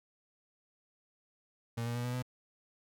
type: tone with pitch steps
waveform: 35% pulse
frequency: 116.54 / 118.78 / 121.07 / 123.4 / 125.77 Hz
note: A#2 / A#2 / B2 / B2 / B2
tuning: 0 / +33 / -34 / -1 / +32 cents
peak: -32 dBFS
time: 1.77-2.225 s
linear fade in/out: 10 ms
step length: 91 ms
effects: none